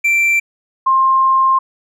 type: tone pair in turn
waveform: triangle / sine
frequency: 2349 / 1059.1 Hz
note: D7 / C6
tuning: 0 / +21 cents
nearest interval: octave + major second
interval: 1379 cents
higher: first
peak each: -9 dBFS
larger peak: neither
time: 0.04-0.4 / 0.86-1.59 s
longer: second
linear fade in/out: 10 ms
effects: none